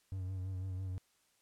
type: tone with vibrato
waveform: triangle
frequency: 93.7 Hz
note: F#2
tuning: 22 cents sharp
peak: -35 dBFS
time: 0.12-0.98 s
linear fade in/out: 0 ms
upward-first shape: sine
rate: 6 Hz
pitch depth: 39 cents each way
effects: white hiss -73 dBFS RMS until 1.41 s + low-pass 11000 Hz 12 dB/octave